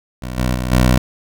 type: tone with level steps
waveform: 15% pulse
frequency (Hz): 62.4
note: B1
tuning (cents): +19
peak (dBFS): -18 / -9 / -13 / -4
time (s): 0.22-0.98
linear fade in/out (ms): 5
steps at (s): 0.37 / 0.54 / 0.71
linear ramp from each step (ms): 20
effects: none